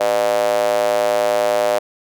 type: tone with high-pass filter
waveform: square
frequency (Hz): 55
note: A1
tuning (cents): 0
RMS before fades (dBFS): -17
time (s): 0-1.79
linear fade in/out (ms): 10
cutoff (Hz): 590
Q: 6.1
effects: none